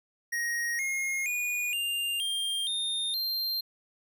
square tone with pitch steps, 1879 / 2146 / 2451 / 2799 / 3197 / 3651 / 4170 Hz, A#6 / C7 / D#7 / F7 / G7 / A#7 / C8, +13 / +43 / -27 / +3 / +33 / -37 / -7 cents, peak -29 dBFS, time 0.32-3.61 s, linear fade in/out 10 ms, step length 470 ms, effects none

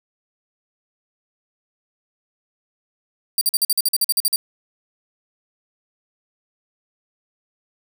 5% pulse tone bursts, 4702 Hz, D8, 1 cent sharp, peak -8 dBFS, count 13, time 3.38-4.36 s, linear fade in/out 2 ms, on 32 ms, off 47 ms, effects none

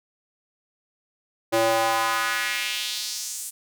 square tone with high-pass filter sweep, 113.1 Hz, A2, 48 cents sharp, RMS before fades -25 dBFS, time 1.52-3.51 s, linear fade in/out 20 ms, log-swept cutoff 450 to 9000 Hz, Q 2.1, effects none

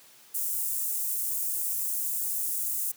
white high-pass noise, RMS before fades -30 dBFS, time 0.34-2.92 s, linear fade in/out 10 ms, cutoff 8000 Hz, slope 24 dB/octave, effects white hiss -55 dBFS RMS until 2.96 s + high-pass 100 Hz 12 dB/octave

